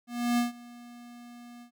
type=tone with ADSR envelope; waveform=square; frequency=240 Hz; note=B3; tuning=49 cents flat; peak=-23 dBFS; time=0.07-1.71 s; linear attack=310 ms; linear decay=140 ms; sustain=-23 dB; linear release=92 ms; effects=none